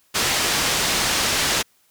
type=low-pass noise; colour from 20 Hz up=white; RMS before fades=-21 dBFS; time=0.14-1.63 s; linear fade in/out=20 ms; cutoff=6100 Hz; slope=12 dB/octave; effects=white hiss -61 dBFS RMS until 1.9 s